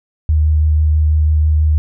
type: tone with vibrato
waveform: sine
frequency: 76.9 Hz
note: D#2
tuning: 20 cents flat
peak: -9 dBFS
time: 0.29-1.78 s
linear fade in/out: 0 ms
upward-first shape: sine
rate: 6.1 Hz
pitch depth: 13 cents each way
effects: none

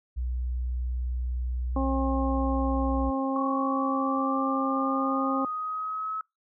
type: tone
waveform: sine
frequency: 61.74 Hz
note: B1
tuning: in tune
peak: -27 dBFS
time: 0.16-3.11 s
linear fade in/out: 20 ms
type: harmonic tone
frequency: 268.3 Hz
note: C4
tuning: 44 cents sharp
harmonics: 1 / 2 / 3 / 4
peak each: -27 / -32 / -34 / -34 dBFS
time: 1.76-5.45 s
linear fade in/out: 2 ms
type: linear sweep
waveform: sine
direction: up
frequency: 1108.7 to 1292 Hz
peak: -29 dBFS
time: 3.36-6.21 s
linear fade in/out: 2 ms
effects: noise-tail reverb RT60 0.2 s tail -25 dB re dry

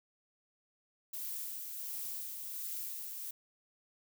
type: noise with tremolo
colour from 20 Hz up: violet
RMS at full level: -40 dBFS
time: 1.13-3.31 s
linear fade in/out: 5 ms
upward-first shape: sine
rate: 1.4 Hz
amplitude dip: 35%
effects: none

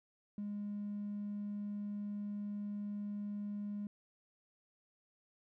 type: tone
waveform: triangle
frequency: 205.6 Hz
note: G#3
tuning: 17 cents flat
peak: -35 dBFS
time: 0.38-3.87 s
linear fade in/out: 2 ms
effects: tanh soft clip ceiling -35 dBFS

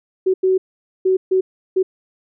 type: tone bursts at uneven times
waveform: sine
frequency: 375.7 Hz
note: F#4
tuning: 26 cents sharp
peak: -12 dBFS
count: 5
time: 0.26-0.34 / 0.43-0.58 / 1.05-1.17 / 1.31-1.41 / 1.76-1.83 s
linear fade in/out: 10 ms
effects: none

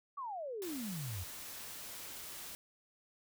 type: exponential sweep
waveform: sine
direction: down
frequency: 1174.7 to 83.4 Hz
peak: -39 dBFS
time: 0.17-1.24 s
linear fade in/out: 10 ms
type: noise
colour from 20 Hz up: white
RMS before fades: -47 dBFS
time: 0.62-2.55 s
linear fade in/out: 0 ms
effects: none

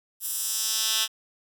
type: tone with high-pass filter sweep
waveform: 10% pulse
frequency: 220 Hz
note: A3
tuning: in tune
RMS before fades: -27 dBFS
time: 0.2-1.08 s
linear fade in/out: 50 ms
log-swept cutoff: 11000 to 3100 Hz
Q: 1.2
effects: none

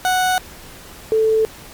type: tone pair in turn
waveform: 30% pulse / sine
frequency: 739 / 440.4 Hz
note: F#5 / A4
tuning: -2 / +2 cents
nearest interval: major sixth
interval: 896 cents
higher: first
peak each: -12 dBFS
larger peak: neither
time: 0.05-0.38 / 1.12-1.45 s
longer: neither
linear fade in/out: 0 ms
effects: pink hiss -39 dBFS RMS until 1.73 s + MP3 96 kbps

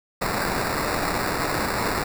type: noise with sample-and-hold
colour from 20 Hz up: white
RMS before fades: -25 dBFS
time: 0.21-2.04 s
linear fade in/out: 10 ms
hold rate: 3150 Hz
effects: none

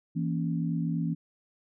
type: chord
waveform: sine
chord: A# diminished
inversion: second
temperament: equal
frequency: 164.81 / 233.1 / 277.2 Hz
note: E3 / A#3 / C#4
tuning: 0 / 0 / 0 cents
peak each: -28 / -34 / -34 dBFS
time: 0.15-1.15 s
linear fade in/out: 20 ms
effects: none

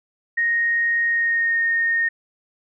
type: tone with pitch glide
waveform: sine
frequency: 1864.7 to 1844.3 Hz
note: A#6 to A#6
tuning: 0 to -19 cents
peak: -17 dBFS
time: 0.37-2.09 s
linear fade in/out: 10 ms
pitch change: -19 cents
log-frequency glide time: 1.06-1.61 s
effects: none

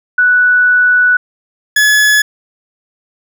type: tone pair in turn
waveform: sine / 40% pulse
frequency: 1480 / 1702.8 Hz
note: F#6 / G#6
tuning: 0 / +43 cents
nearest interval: major second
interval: 243 cents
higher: second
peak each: -6 dBFS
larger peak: neither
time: 0.18-1.17 / 1.76-2.22 s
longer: first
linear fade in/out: 5 ms
effects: none

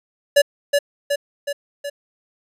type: tone with echo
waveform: square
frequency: 572 Hz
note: D5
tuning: 46 cents flat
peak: -10 dBFS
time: 0.36-0.42 s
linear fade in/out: 10 ms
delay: 370 ms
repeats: 4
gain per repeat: -4 dB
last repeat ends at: 1.9 s
effects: resampled to 32000 Hz

